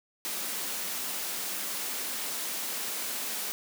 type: high-pass noise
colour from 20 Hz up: white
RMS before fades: -34 dBFS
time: 0.25-3.52 s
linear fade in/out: 0 ms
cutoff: 170 Hz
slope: 96 dB/octave
effects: none